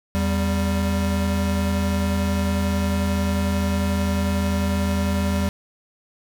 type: tone pair together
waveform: square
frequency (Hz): 82.41 / 196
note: E2 / G3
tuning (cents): 0 / 0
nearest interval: octave + minor third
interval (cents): 1500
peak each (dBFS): -23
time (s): 0.15-5.49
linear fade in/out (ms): 0
effects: none